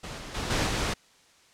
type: noise with level steps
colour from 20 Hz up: pink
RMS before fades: -38 / -40 / -32 / -26 / -28 dBFS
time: 0.03-0.94 s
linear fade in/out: 10 ms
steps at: 0.18 / 0.34 / 0.5 / 0.66 s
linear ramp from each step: 10 ms
effects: white hiss -59 dBFS RMS until 1.53 s + low-pass 7000 Hz 12 dB/octave